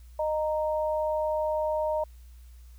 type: tone pair together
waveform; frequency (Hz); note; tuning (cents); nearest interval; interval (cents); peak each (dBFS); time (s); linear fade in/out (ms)
sine; 616.7 / 929; D#5 / A#5; -16 / -6; perfect fifth; 710; -26 / -31; 0.19-2.04; 5
effects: added 60 Hz sine -46 dBFS peak until 2.78 s + white hiss -64 dBFS RMS until 2.78 s